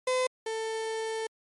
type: tone pair in turn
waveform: 35% pulse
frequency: 510 / 444.5 Hz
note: C5 / A4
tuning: -44 / +18 cents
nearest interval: major second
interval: 238 cents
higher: first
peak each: -23 / -29 dBFS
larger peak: first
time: 0.07-0.27 / 0.46-1.27 s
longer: second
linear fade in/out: 5 ms
effects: MP3 48 kbps